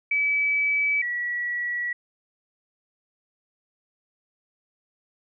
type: tone pair in turn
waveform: sine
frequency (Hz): 2294 / 1934.4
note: D7 / B6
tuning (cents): -41 / -36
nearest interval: minor third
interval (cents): 295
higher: first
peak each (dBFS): -20 / -25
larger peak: first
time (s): 0.11-1.02 / 1.02-1.93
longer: neither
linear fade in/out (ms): 5
effects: none